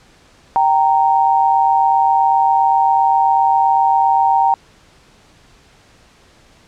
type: tone pair together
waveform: sine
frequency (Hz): 780 / 927.6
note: G5 / A#5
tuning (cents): -9 / -9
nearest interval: minor third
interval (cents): 300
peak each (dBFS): -13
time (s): 0.56-4.54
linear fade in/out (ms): 0
effects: pink hiss -49 dBFS RMS until 6.67 s + low-pass 7000 Hz 12 dB/octave